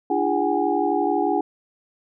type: tone cluster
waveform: sine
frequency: 296.2 / 342.3 / 407.2 / 751 / 823 Hz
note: D4 / F4 / G#4 / F#5 / G#5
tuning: +15 / -35 / -34 / +26 / -16 cents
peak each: -25 dBFS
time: 0.1-1.41 s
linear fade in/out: 5 ms
effects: none